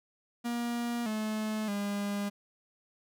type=tone with pitch steps; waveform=45% pulse; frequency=237.7 / 216 / 202.8 Hz; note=A#3 / A3 / G#3; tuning=+34 / -32 / -41 cents; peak=-31 dBFS; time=0.44-2.3 s; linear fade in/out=20 ms; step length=620 ms; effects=none